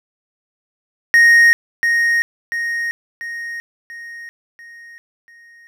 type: tone with echo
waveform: triangle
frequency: 1864.7 Hz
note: A#6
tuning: in tune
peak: -5 dBFS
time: 1.14-1.53 s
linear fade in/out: 0 ms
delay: 690 ms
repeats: 6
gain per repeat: -6 dB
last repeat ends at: 5.67 s
effects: none